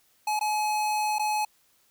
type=tone with dropouts; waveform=square; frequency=849 Hz; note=G#5; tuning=38 cents sharp; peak=-25 dBFS; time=0.27-1.45 s; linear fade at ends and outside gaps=5 ms; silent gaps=0.393-0.41 / 1.185-1.194 s; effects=white hiss -65 dBFS RMS until 1.9 s